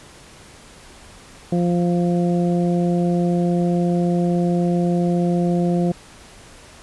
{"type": "harmonic tone", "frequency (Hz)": 174.61, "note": "F3", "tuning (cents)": 0, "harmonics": [1, 2, 3, 4], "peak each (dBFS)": [-17, -23, -27, -29], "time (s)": [1.52, 5.92], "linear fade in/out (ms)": 5, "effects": ["pink hiss -44 dBFS RMS until 6.82 s", "resampled to 24000 Hz"]}